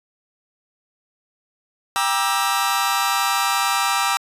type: chord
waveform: sawtooth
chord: E half-diminished seventh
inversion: first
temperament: just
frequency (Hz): 791.1 / 949.3 / 1186.7 / 1318.5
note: G5 / Bb5 / D6 / E6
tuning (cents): +16 / +31 / +18 / 0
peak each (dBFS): -20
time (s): 1.96-4.17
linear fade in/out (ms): 0
effects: resampled to 32000 Hz